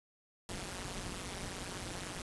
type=noise with amplitude modulation; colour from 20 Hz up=pink; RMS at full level=-38 dBFS; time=0.49-2.22 s; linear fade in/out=2 ms; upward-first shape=sine; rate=184 Hz; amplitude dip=100%; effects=resampled to 24000 Hz